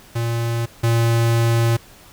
square tone pair in turn, 116.54 / 115.92 Hz, A#2 / A#2, 0 / -9 cents, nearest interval unison, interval 9 cents, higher first, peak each -20 / -15 dBFS, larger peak second, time 0.15-0.66 / 0.83-1.77 s, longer second, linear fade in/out 10 ms, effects pink hiss -46 dBFS RMS until 2.12 s

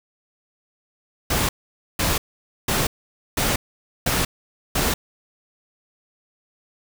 pink noise bursts, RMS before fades -21 dBFS, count 6, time 1.3-4.94 s, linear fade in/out 5 ms, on 190 ms, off 500 ms, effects none

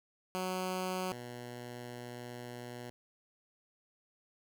10% pulse tone pair in turn, 185 / 121.84 Hz, F#3 / B2, 0 / -23 cents, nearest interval perfect fifth, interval 723 cents, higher first, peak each -26 / -35 dBFS, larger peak first, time 0.35-1.12 / 1.12-2.9 s, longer second, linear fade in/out 0 ms, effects none

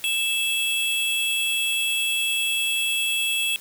square tone pair together, 2642 / 3329 Hz, E7 / G#7, +3 / +3 cents, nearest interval major third, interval 400 cents, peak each -25 dBFS, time 0.04-3.56 s, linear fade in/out 0 ms, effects white hiss -44 dBFS RMS until 3.6 s

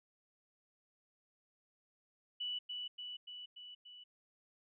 sine tone with echo, 2960 Hz, F#7, in tune, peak -37 dBFS, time 2.4-2.59 s, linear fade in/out 10 ms, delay 290 ms, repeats 5, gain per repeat -3 dB, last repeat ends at 4.04 s, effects none

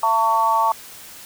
harmonic tone, 224.6 Hz, A3, 36 cents sharp, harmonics 3 / 4 / 5, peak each -25 / -17 / -19 dBFS, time 0.03-0.72 s, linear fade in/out 2 ms, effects white hiss -40 dBFS RMS until 1.25 s

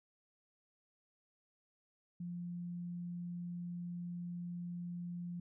sine tone, 174.61 Hz, F3, in tune, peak -40 dBFS, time 2.2-5.4 s, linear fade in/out 5 ms, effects none

